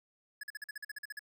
square tone bursts, 1699 Hz, G#6, 39 cents sharp, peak -40 dBFS, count 12, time 0.41-1.193 s, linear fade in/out 5 ms, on 24 ms, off 45 ms, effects none

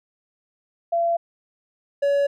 sine / triangle tone pair in turn, 680 / 565.3 Hz, F5 / C#5, -46 / +34 cents, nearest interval minor third, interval 320 cents, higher first, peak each -18 / -15 dBFS, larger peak second, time 0.92-1.17 / 2.02-2.27 s, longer neither, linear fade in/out 10 ms, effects none

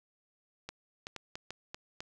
clicks, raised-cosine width 0.2 ms, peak -23 dBFS, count 7, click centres 0.69 / 1.069 / 1.163 / 1.355 / 1.506 / 1.745 / 2.005 s, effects none

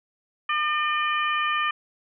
harmonic tone, 603 Hz, D5, 46 cents sharp, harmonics 2 / 3 / 4 / 5, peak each -24 / -28 / -30 / -32 dBFS, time 0.49-1.71 s, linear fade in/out 5 ms, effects none

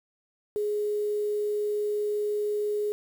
sine tone with quantisation, 417.7 Hz, G#4, 10 cents sharp, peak -25 dBFS, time 0.56-2.92 s, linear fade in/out 0 ms, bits 8, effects none

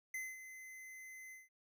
square tone with ADSR envelope, 2049 Hz, C7, 37 cents flat, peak -40 dBFS, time 0.14-1.49 s, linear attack 4 ms, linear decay 220 ms, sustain -11 dB, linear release 170 ms, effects none

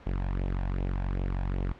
sawtooth tone with flanger, 46.25 Hz, F#1, in tune, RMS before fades -30 dBFS, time 0.06-1.73 s, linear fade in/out 10 ms, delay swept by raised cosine 0.31 to 1.23 ms, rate 2.6 Hz, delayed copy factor +0.75, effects pink hiss -50 dBFS RMS until 1.79 s + low-pass 2000 Hz 12 dB/octave

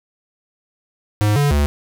square tone with pitch steps, 104.9 / 144.1 / 72.6 Hz, G#2 / D3 / D2, +18 / -33 / -19 cents, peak -14 dBFS, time 1.21-1.66 s, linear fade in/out 0 ms, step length 150 ms, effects 7-bit

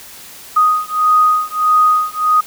sine beating tone pair, 1244.5 / 1246.1 Hz, D#6 / D#6, 0 / +2 cents, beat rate 1.6 Hz, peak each -13 dBFS, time 0.56-2.41 s, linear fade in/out 10 ms, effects white hiss -36 dBFS RMS until 2.46 s

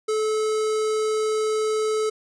square tone with notch filter, 433.1 Hz, A4, 27 cents flat, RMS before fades -23 dBFS, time 0.08-2.1 s, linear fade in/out 10 ms, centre 2600 Hz, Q 1.4, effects resampled to 22050 Hz

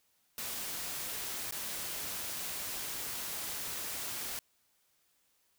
white noise with dropouts, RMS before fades -39 dBFS, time 0.38-4.39 s, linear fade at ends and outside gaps 1 ms, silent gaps 1.51-1.523 s, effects white hiss -73 dBFS RMS until 5.58 s

